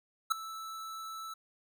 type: tone with ADSR envelope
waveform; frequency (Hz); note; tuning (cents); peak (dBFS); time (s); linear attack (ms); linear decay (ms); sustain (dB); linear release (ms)
square; 1316; E6; -3; -23; 0.3-1.34; 19; 4; -18; 7
effects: none